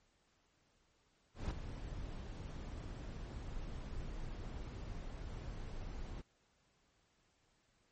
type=noise with ADSR envelope; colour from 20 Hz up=brown; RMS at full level=-35 dBFS; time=1.34-6.22 s; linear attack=170 ms; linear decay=5 ms; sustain=-10 dB; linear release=15 ms; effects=pink hiss -75 dBFS RMS until 7.91 s + MP3 32 kbps